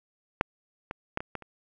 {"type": "clicks", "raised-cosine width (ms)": 0.5, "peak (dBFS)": [-7, -19, -13, -20, -19, -30], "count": 6, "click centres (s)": [0.411, 0.911, 1.174, 1.205, 1.353, 1.423], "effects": []}